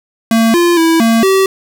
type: tone with pitch steps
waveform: square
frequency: 226.5 / 346.1 / 328.1 / 227.5 / 384.4 Hz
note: A#3 / F4 / E4 / A#3 / G4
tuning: -50 / -16 / -8 / -42 / -34 cents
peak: -8 dBFS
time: 0.31-1.46 s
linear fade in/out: 2 ms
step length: 230 ms
effects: none